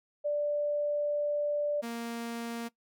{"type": "tone pair in turn", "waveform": ["sine", "sawtooth"], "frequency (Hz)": [587.3, 233.1], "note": ["D5", "A#3"], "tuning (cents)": [0, 0], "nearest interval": "octave + major third", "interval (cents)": 1600, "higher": "first", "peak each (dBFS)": [-27, -31], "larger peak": "first", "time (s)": [[0.24, 1.82], [1.82, 2.69]], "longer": "first", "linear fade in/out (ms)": 20, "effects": ["noise-tail reverb RT60 0.1 s tail -19 dB re dry"]}